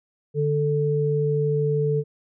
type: tone pair together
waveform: sine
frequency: 147.81 / 440 Hz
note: D3 / A4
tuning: +11 / 0 cents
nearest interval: octave + perfect fifth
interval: 1889 cents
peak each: -22 dBFS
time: 0.34-2.04 s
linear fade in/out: 50 ms
effects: none